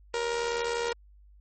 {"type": "tone with amplitude modulation", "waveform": "sawtooth", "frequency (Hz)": 470.6, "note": "A#4", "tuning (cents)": 16, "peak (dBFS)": -21, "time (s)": [0.14, 0.93], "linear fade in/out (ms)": 2, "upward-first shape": "sine", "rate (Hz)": 79.8, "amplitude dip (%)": 60, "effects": ["added 50 Hz sine -52 dBFS peak until 1.4 s", "MP3 32 kbps"]}